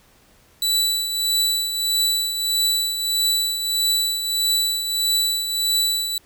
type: tone with tremolo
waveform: sawtooth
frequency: 3956 Hz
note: B7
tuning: 2 cents sharp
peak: -13 dBFS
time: 0.62-6.18 s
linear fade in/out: 2 ms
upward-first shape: triangle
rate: 1.6 Hz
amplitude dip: 60%
effects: pink hiss -55 dBFS RMS until 6.25 s